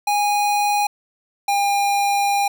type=tone pair in turn; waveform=square; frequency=823 / 805.1 Hz; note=G#5 / G5; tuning=-16 / +46 cents; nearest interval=unison; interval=38 cents; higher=first; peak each=-17 dBFS; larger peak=neither; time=0.07-0.87 / 1.48-2.48 s; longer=second; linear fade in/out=5 ms; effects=none